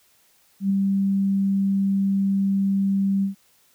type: tone with ADSR envelope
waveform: sine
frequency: 195.9 Hz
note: G3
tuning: 1 cent flat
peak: -16 dBFS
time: 0.6-3.35 s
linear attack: 100 ms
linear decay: 6 ms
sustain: -2 dB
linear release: 120 ms
effects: white hiss -60 dBFS RMS until 3.74 s